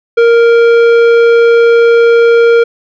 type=tone with tanh clipping; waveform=sine; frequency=466.2 Hz; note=A#4; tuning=in tune; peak=-5 dBFS; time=0.17-2.64 s; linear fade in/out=10 ms; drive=12 dB; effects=none